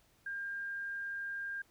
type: tone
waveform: sine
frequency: 1603 Hz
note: G6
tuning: 38 cents sharp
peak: -37 dBFS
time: 0.26-1.62 s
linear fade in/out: 5 ms
effects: pink hiss -69 dBFS RMS until 1.7 s

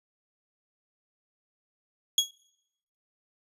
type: tone with exponential decay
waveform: 30% pulse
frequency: 3322 Hz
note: G#7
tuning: in tune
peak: -13 dBFS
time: 2.18-2.31 s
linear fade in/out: 2 ms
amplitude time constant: 27 ms
effects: noise-tail reverb RT60 0.8 s tail -23 dB re dry + resampled to 32000 Hz

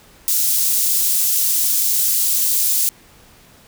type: high-pass noise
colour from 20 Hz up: white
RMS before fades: -17 dBFS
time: 0.28-2.89 s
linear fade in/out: 0 ms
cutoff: 6000 Hz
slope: 12 dB/octave
effects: pink hiss -48 dBFS RMS until 3.67 s

